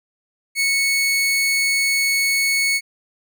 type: tone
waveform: sawtooth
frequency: 2209 Hz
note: C#7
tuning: 7 cents flat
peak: -13 dBFS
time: 0.55-2.81 s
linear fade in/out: 50 ms
effects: none